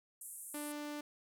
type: band-pass noise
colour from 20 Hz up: white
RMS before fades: -49 dBFS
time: 0.21-0.72 s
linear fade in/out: 2 ms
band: 8100 to 12000 Hz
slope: 48 dB/octave
type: tone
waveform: sawtooth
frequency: 295.2 Hz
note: D4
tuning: 9 cents sharp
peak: -37 dBFS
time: 0.54-1.01 s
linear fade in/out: 5 ms
effects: none